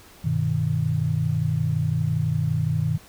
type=chord; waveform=sine; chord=G augmented; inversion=none; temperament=equal; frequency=98 / 123.47 / 155.56 Hz; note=G2 / B2 / D#3; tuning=0 / 0 / 0 cents; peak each=-27 / -25 / -23 dBFS; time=0.24-2.98 s; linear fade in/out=10 ms; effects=pink hiss -49 dBFS RMS until 3.08 s